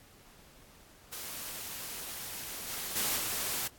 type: noise with level steps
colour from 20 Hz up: white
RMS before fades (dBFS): -41 / -38 / -31 / -34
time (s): 1.12-3.68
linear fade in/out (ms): 10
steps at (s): 2.67 / 2.95 / 3.16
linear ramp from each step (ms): 20
effects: pink hiss -58 dBFS RMS until 3.78 s + AAC 64 kbps